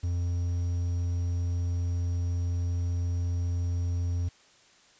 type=tone with quantisation; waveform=triangle; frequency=87.31 Hz; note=F2; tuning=in tune; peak=-24 dBFS; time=0.03-4.29 s; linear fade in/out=10 ms; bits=9; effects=white hiss -59 dBFS RMS until 4.99 s + resampled to 16000 Hz